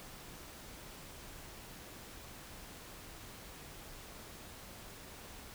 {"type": "silence", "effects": ["pink hiss -51 dBFS RMS until 5.54 s"]}